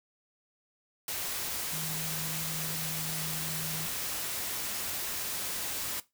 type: tone in noise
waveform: sine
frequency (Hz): 158.1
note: D#3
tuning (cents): +28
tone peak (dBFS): -39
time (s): 1.73-3.86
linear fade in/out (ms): 2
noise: white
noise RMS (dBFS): -35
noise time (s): 1.08-6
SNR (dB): -7
effects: noise-tail reverb RT60 0.2 s tail -17 dB re dry